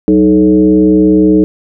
sine tone with frequency modulation, 311.1 Hz, D#4, in tune, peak -4 dBFS, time 0.08-1.44 s, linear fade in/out 0 ms, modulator 121 Hz, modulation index 0.99, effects none

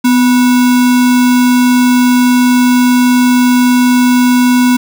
sine tone with sample-and-hold, 249.3 Hz, B3, 16 cents sharp, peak -5 dBFS, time 0.04-4.77 s, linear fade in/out 10 ms, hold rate 1225 Hz, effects none

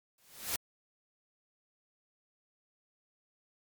white noise with exponential growth, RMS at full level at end -31 dBFS, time 0.18-0.56 s, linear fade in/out 2 ms, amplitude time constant 82 ms, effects MP3 96 kbps

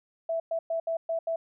sine tone bursts at uneven times, 659.3 Hz, E5, in tune, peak -26 dBFS, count 6, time 0.29-0.4 / 0.51-0.59 / 0.7-0.8 / 0.87-0.97 / 1.09-1.19 / 1.27-1.36 s, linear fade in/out 5 ms, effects none

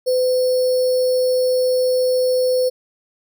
sine tone with sample-and-hold, 507 Hz, B4, 45 cents sharp, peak -14 dBFS, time 0.06-2.7 s, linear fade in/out 20 ms, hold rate 4900 Hz, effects none

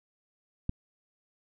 click, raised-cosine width 5 ms, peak -17 dBFS, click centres 0.694 s, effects none

